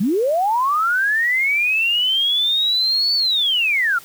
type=linear two-way sweep; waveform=sine; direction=up then down; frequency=171.1 to 4522 to 1325 Hz; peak=-15 dBFS; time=0-3.99 s; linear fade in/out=10 ms; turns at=3.15 s; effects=white hiss -43 dBFS RMS until 4.04 s